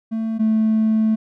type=tone pair in turn; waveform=triangle; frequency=223.1 / 219.3 Hz; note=A3 / A3; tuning=+24 / -6 cents; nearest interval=unison; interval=30 cents; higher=first; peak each=-18 / -11 dBFS; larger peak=second; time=0.11-0.39 / 0.39-1.16 s; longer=second; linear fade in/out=20 ms; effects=tanh soft clip ceiling -10 dBFS